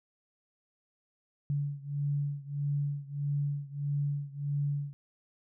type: beating tone pair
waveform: sine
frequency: 142.8 / 144.4 Hz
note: D3 / D3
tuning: -48 / -29 cents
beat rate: 1.6 Hz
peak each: -32 / -34 dBFS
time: 1.5-4.93 s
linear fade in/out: 0 ms
effects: none